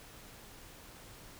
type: silence
effects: pink hiss -53 dBFS RMS until 1.39 s